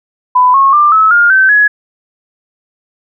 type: tone with pitch steps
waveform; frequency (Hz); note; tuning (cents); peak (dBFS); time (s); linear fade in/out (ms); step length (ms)
sine; 1000 / 1090.5 / 1189.2 / 1296.8 / 1414.2 / 1542.2 / 1681.8; B5 / C#6 / D6 / E6 / F6 / G6 / G#6; +21 / -29 / +21 / -29 / +21 / -29 / +21; -4; 0.35-1.68; 10; 190
effects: none